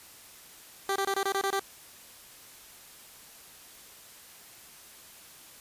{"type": "tone bursts", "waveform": "15% pulse", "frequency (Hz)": 392, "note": "G4", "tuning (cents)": 0, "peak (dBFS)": -20, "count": 8, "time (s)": [0.89, 1.595], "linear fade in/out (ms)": 2, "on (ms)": 68, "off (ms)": 23, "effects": ["white hiss -51 dBFS RMS until 5.6 s", "resampled to 32000 Hz"]}